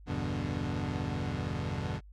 25% pulse chord, E minor seventh, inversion none, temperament equal, 82.41 / 98 / 123.47 / 146.83 Hz, E2 / G2 / B2 / D3, 0 / 0 / 0 / 0 cents, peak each -34 dBFS, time 0.06-2.01 s, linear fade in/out 50 ms, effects added 50 Hz sine -49 dBFS peak until 2.12 s + low-pass 5000 Hz 12 dB/octave

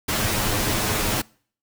pink noise with comb filter, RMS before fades -23 dBFS, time 0.08-1.22 s, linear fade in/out 10 ms, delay 9.5 ms, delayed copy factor +0.6, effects noise-tail reverb RT60 0.5 s tail -25 dB re dry

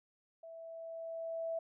sine tone with level ramp, 658 Hz, E5, 3 cents flat, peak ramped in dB -48 to -34 dBFS, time 0.43-1.59 s, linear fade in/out 5 ms, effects none

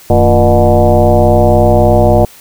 sine tone with frequency modulation, 349.2 Hz, F4, in tune, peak -4 dBFS, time 0.1-2.25 s, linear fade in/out 2 ms, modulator 127 Hz, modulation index 3.1, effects white hiss -38 dBFS RMS until 2.4 s

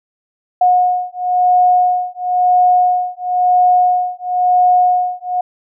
sine beating tone pair, 724 / 724.98 Hz, F#5 / F#5, -38 / -35 cents, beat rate 0.98 Hz, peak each -13 dBFS, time 0.61-5.41 s, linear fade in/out 5 ms, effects none

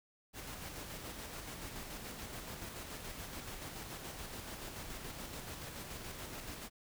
pink noise with tremolo, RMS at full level -45 dBFS, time 0.33-6.7 s, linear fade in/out 50 ms, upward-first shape square, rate 7 Hz, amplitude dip 30%, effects none

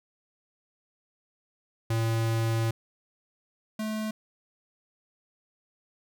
square tone pair in turn, 113.5 / 216.4 Hz, A#2 / A3, -46 / -29 cents, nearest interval major seventh, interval 1117 cents, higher second, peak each -25 / -30 dBFS, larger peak first, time 1.9-2.71 / 3.79-4.11 s, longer first, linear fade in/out 5 ms, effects none

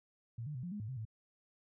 sine tone with pitch steps, 116.2 / 149.9 / 125.8 / 176.6 / 207.6 / 107.1 / 130.9 / 109.9 Hz, A#2 / D3 / B2 / F3 / G#3 / A2 / C3 / A2, -5 / +36 / +32 / +20 / 0 / -46 / +1 / -2 cents, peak -39 dBFS, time 0.38-1.052 s, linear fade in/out 5 ms, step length 84 ms, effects none

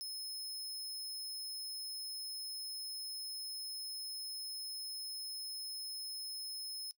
sawtooth tone, 5180 Hz, E8, 31 cents flat, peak -38 dBFS, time 0.01-6.91 s, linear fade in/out 0 ms, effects noise-tail reverb RT60 0.1 s tail -19 dB re dry

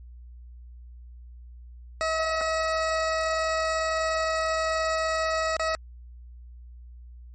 20% pulse tone with dropouts, 641 Hz, E5, 49 cents flat, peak -19 dBFS, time 2.01-5.75 s, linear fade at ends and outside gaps 0 ms, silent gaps 2.41-2.414 / 5.567-5.596 s, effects added 60 Hz sine -42 dBFS peak until 7.34 s + MP3 32 kbps

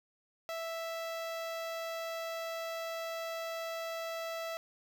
sawtooth tone with notch filter, 659.3 Hz, E5, in tune, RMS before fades -39 dBFS, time 0.49-4.57 s, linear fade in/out 0 ms, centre 9300 Hz, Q 1.3, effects none

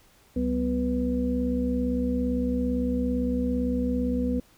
sine tone cluster, 67 / 190.6 / 248.3 / 492.7 Hz, C2 / G3 / B3 / B4, +42 / -48 / +9 / -4 cents, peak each -31 / -32 / -25 / -32 dBFS, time 0.36-4.4 s, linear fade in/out 5 ms, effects pink hiss -59 dBFS RMS until 4.57 s

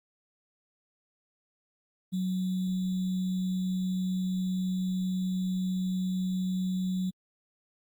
sine tone with sample-and-hold, 185.2 Hz, F#3, 2 cents sharp, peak -27 dBFS, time 2.12-7.11 s, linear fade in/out 20 ms, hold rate 3675 Hz, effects Opus 32 kbps

